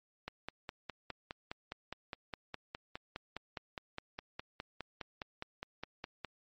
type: click train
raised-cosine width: 0.3 ms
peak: -24 dBFS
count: 30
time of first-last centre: 0.28-6.247 s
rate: 4.86 Hz
effects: MP3 32 kbps